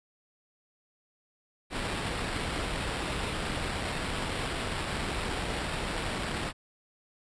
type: noise with sample-and-hold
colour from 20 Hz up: pink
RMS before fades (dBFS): -33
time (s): 1.7-6.53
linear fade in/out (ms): 50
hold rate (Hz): 6300
effects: resampled to 22050 Hz